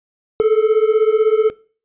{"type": "beating tone pair", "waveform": "triangle", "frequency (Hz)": [428.8, 444.8], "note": ["A4", "A4"], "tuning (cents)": [-45, 19], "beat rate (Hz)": 16, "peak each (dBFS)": -12, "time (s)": [0.4, 1.5], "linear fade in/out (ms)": 0, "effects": ["noise-tail reverb RT60 0.4 s tail -20 dB re dry", "resampled to 8000 Hz"]}